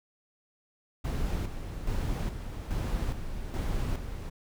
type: noise with tremolo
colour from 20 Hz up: brown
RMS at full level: -30 dBFS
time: 1.04-4.3 s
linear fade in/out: 10 ms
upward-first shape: square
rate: 1.2 Hz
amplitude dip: 55%
effects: none